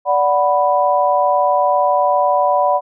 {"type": "chord", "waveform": "sine", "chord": "B minor", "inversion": "first", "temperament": "equal with one note detuned", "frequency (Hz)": [582.3, 740, 987.8], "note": ["D5", "F#5", "B5"], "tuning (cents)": [-15, 0, 0], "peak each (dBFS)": -16, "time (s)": [0.05, 2.81], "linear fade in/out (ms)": 50, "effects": []}